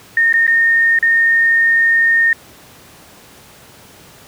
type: tone with dropouts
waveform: sine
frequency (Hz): 1834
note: A#6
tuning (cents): -29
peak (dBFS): -9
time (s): 0.17-2.33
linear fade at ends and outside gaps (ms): 2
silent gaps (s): 0.327-0.339 / 0.468-0.477 / 0.989-1.026
effects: pink hiss -42 dBFS RMS until 4.27 s + high-pass 80 Hz 12 dB/octave